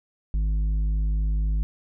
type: tone with tanh clipping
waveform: sine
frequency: 52 Hz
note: G#1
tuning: 3 cents sharp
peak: -22 dBFS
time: 0.34-1.63 s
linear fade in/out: 0 ms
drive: 7 dB
effects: none